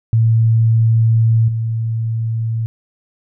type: tone with level steps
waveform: sine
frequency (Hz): 113.2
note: A2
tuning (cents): +50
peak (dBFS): -9 / -16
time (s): 0.13-2.66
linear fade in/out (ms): 0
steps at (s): 1.48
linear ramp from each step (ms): 5
effects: none